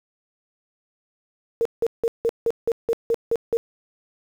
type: tone bursts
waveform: sine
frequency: 461.8 Hz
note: A#4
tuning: 16 cents flat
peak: -17 dBFS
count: 10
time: 1.61-3.57 s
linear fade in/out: 0 ms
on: 43 ms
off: 170 ms
effects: 8-bit